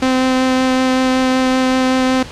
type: tone with vibrato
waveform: sawtooth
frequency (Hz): 258.6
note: C4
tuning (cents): -20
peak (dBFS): -8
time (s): 0.02-2.23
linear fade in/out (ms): 5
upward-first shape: sine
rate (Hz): 5.3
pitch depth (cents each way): 8
effects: pink hiss -33 dBFS RMS until 2.31 s + low-pass 6000 Hz 12 dB/octave